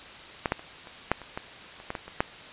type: clicks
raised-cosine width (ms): 0.5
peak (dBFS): -10 / -9 / -29 / -29 / -6 / -26 / -17 / -29 / -16 / -17 / -26 / -7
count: 12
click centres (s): 0.458 / 0.521 / 0.594 / 0.872 / 1.116 / 1.217 / 1.375 / 1.801 / 1.904 / 1.952 / 2.08 / 2.205
effects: white hiss -44 dBFS RMS until 2.52 s + resampled to 8000 Hz